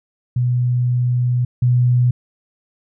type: tone pair in turn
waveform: sine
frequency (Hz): 123.47 / 123.47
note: B2 / B2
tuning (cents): 0 / 0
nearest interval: unison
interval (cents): 0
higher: neither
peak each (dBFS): -14 / -11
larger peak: second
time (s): 0.36-1.45 / 1.62-2.11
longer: first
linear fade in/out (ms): 5
effects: none